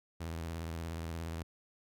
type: tone with vibrato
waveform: sawtooth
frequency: 82.41 Hz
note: E2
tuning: in tune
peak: -34 dBFS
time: 0.2-1.43 s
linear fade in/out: 10 ms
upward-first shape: sine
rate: 17 Hz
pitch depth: 78 cents each way
effects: none